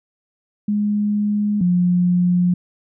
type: tone pair in turn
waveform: sine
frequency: 207.7 / 178.01 Hz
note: G#3 / F3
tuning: 0 / +33 cents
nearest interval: minor third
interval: 267 cents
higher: first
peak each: -16 / -13 dBFS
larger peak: second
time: 0.68-1.61 / 1.61-2.54 s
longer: neither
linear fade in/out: 5 ms
effects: none